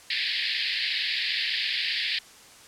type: band-pass noise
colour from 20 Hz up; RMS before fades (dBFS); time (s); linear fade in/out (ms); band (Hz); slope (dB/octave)
white; -28; 0.1-2.19; 5; 1700 to 4800; 96
effects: white hiss -50 dBFS RMS until 2.67 s + low-pass 9000 Hz 12 dB/octave